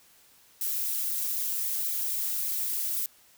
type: noise with flanger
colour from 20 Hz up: violet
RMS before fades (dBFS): -30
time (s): 0.61-3.06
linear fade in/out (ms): 2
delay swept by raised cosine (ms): 0.66 to 5.96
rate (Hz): 3.8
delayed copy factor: -0.95
effects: white hiss -59 dBFS RMS until 3.37 s